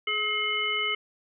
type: harmonic tone with a mistuned harmonic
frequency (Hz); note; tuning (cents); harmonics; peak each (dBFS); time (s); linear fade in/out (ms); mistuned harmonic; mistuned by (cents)
427.1; G#4; +48; 1 / 3 / 5 / 7; -37 / -33 / -28 / -29; 0.07-0.95; 5; 1; -22
effects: none